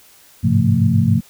sine tone cluster, 100.6 / 107.9 / 130.9 / 172.2 / 223.1 Hz, G2 / A2 / C3 / F3 / A3, +45 / -33 / +1 / -24 / +24 cents, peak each -18 dBFS, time 0.43-1.21 s, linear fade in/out 20 ms, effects white hiss -48 dBFS RMS until 1.29 s

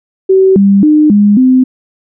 sine tone with pitch steps, 381.1 / 198.2 / 303.6 / 205.4 / 257.1 Hz, G4 / G3 / D#4 / G#3 / C4, -49 / +19 / -42 / -19 / -30 cents, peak -3 dBFS, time 0.29-1.64 s, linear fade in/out 10 ms, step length 270 ms, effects none

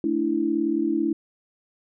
sine chord, A suspended fourth, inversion none, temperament equal with one note detuned, 220 / 291.5 / 329.6 Hz, A3 / D4 / E4, 0 / -13 / 0 cents, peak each -29 / -25 / -23 dBFS, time 0.04-1.13 s, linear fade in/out 2 ms, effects none

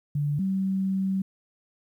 sine tone pair in turn, 145.7 / 191.64 Hz, D3 / G3, -13 / -39 cents, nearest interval perfect fourth, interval 474 cents, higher second, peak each -23 dBFS, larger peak neither, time 0.15-0.39 / 0.39-1.22 s, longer second, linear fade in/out 5 ms, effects 10-bit

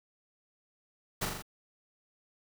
pink noise with echo, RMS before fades -32 dBFS, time 1.21-1.26 s, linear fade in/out 10 ms, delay 41 ms, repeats 4, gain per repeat -3 dB, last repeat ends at 1.424 s, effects none

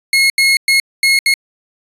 30% pulse tone bursts at uneven times, 2165 Hz, C#7, 41 cents flat, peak -6 dBFS, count 5, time 0.13-0.3 / 0.38-0.57 / 0.68-0.8 / 1.03-1.19 / 1.26-1.34 s, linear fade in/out 2 ms, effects resampled to 32000 Hz

